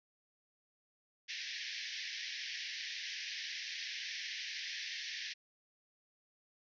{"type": "band-pass noise", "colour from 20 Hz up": "pink", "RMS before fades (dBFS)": -43, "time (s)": [1.28, 5.34], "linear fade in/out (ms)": 20, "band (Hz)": [1700, 5900], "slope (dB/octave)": 96, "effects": []}